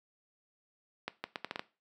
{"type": "accelerating click train", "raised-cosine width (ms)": 0.3, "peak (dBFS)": -19, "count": 7, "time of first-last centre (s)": [1.08, 1.594], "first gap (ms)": 160, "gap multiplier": 0.74, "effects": ["noise-tail reverb RT60 0.3 s tail -17 dB re dry", "high-pass 200 Hz 12 dB/octave"]}